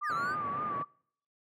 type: tone with vibrato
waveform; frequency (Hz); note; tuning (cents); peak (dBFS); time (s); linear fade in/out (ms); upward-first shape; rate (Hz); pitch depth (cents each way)
sine; 1174.7; D6; 0; -32; 0.01-0.85; 20; sine; 3.6; 66
type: linear two-way sweep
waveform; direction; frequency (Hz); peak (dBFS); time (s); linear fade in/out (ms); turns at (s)
triangle; down then up; 2044 to 1300 to 1581; -31; 0.03-0.36; 50; 0.13
type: band-pass noise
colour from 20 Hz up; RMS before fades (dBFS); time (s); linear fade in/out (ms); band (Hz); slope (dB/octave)
pink; -43; 0.09-0.83; 10; 120 to 1900; 24
effects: noise-tail reverb RT60 0.6 s tail -25 dB re dry